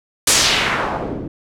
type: noise with low-pass filter sweep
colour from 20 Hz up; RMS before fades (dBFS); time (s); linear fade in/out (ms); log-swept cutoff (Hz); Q
white; -18; 0.27-1.28; 5; 9400 to 240; 1.4
effects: none